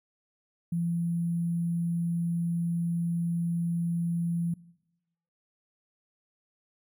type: tone with sample-and-hold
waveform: sine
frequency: 170 Hz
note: F3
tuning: 46 cents flat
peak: -26 dBFS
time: 0.72-4.54 s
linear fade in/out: 5 ms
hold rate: 11025 Hz
effects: noise-tail reverb RT60 0.9 s tail -21 dB re dry